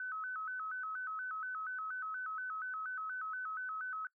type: tone with vibrato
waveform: sine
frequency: 1391 Hz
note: F6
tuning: 7 cents flat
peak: -38 dBFS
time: 0-4.07 s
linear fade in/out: 2 ms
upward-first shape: square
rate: 4.2 Hz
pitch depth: 140 cents each way
effects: noise-tail reverb RT60 0.1 s tail -22 dB re dry